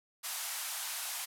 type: band-pass noise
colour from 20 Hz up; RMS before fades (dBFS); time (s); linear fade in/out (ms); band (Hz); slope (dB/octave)
white; -39; 0.23-1.26; 20; 660 to 14000; 48
effects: none